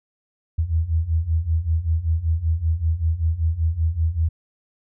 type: beating tone pair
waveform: sine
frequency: 78.4 / 83.6 Hz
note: D#2 / E2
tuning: +14 / +25 cents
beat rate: 5.2 Hz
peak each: -23 / -20 dBFS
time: 0.58-4.29 s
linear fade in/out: 10 ms
effects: none